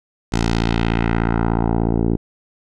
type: tone with low-pass filter sweep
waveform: 10% pulse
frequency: 56.8 Hz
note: A#1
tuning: 44 cents flat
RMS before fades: -18 dBFS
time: 0.32-2.17 s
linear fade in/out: 10 ms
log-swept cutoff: 7100 to 390 Hz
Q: 1.4
effects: none